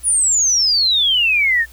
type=exponential sweep; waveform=sine; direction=down; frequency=10020 to 1760 Hz; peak=-12 dBFS; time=0.03-1.66 s; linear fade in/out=50 ms; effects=added 60 Hz sine -41 dBFS peak until 1.72 s + white hiss -47 dBFS RMS until 1.72 s